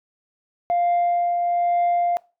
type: tone with tremolo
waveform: sine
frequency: 698.5 Hz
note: F5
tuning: in tune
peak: -14 dBFS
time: 0.7-2.17 s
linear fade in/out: 0 ms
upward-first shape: triangle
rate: 1.1 Hz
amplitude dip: 40%
effects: noise-tail reverb RT60 0.3 s tail -23 dB re dry + tanh soft clip ceiling -15 dBFS